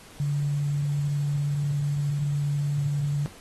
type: tone with quantisation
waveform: sine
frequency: 144.2 Hz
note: D3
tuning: 31 cents flat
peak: -23 dBFS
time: 0.2-3.26 s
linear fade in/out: 0 ms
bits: 8
effects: pink hiss -49 dBFS RMS until 3.4 s + AAC 32 kbps